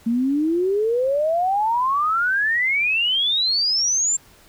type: exponential sweep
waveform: sine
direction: up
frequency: 224.7 to 7460 Hz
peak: -17 dBFS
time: 0.06-4.17 s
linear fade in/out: 10 ms
effects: pink hiss -51 dBFS RMS until 4.48 s